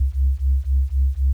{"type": "beating tone pair", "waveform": "sine", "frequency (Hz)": [65.41, 69.31], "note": ["C2", "C#2"], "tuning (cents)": [0, 0], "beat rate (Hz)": 3.9, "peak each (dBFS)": -18, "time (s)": [0, 1.33], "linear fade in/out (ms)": 10, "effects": ["tanh soft clip ceiling -10 dBFS", "9-bit"]}